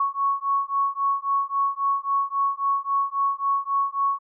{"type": "beating tone pair", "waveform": "sine", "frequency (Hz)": [1107, 1110.7], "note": ["C#6", "C#6"], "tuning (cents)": [-3, 3], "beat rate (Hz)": 3.7, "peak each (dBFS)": [-24, -24], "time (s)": [0, 4.19], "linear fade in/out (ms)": 5, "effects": []}